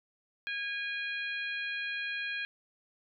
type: harmonic tone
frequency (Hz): 819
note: G#5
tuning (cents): -24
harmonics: 2 / 3 / 4 / 5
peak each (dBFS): -36 / -37 / -43 / -47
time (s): 0.47-2.45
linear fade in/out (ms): 0
effects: none